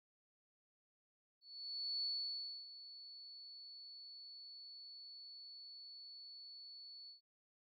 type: tone with ADSR envelope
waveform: sine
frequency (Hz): 4435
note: C#8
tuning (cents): 0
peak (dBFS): -37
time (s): 1.41-7.21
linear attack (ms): 620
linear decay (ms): 630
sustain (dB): -15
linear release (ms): 120
effects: none